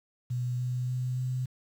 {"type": "tone with pitch steps", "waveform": "sine", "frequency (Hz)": [123.6, 124.89, 126.2, 127.52], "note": ["B2", "B2", "B2", "C3"], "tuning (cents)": [2, 20, 38, -44], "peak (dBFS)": -28, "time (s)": [0.3, 1.46], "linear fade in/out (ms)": 10, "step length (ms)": 290, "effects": ["9-bit"]}